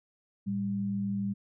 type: tone pair together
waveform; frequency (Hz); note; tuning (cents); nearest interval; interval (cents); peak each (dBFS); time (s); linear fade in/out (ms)
sine; 111.3 / 198.31; A2 / G3; +20 / +20; minor seventh; 1000; -38 / -29; 0.46-1.34; 20
effects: none